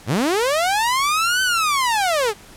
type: linear two-way sweep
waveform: sawtooth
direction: up then down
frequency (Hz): 85.7 to 1539 to 388.7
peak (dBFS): -13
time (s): 0.06-2.34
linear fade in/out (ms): 50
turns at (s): 1.42
effects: pink hiss -44 dBFS RMS until 2.56 s + low-pass 12000 Hz 12 dB/octave